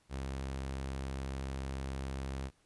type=tone; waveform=sawtooth; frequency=67 Hz; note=C2; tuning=42 cents sharp; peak=-33 dBFS; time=0.09-2.51 s; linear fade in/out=50 ms; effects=pink hiss -71 dBFS RMS until 2.65 s + resampled to 24000 Hz